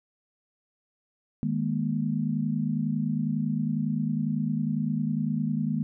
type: chord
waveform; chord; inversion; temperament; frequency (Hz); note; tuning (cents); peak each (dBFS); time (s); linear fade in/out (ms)
sine; D# suspended fourth; none; equal with one note detuned; 155.56 / 207.7 / 237.6; D#3 / G#3 / A#3; 0 / 0 / +33; -29; 1.43-5.83; 0
effects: none